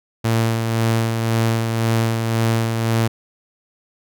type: tone with tremolo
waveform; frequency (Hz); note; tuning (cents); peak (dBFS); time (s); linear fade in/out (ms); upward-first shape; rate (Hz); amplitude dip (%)
sawtooth; 113.8; A#2; -41; -11; 0.24-3.08; 10; sine; 1.9; 40
effects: none